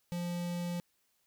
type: tone with notch filter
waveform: square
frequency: 174.61 Hz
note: F3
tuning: in tune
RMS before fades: -36 dBFS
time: 0.12-0.8 s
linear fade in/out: 0 ms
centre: 1400 Hz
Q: 1.5
effects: white hiss -75 dBFS RMS until 1.26 s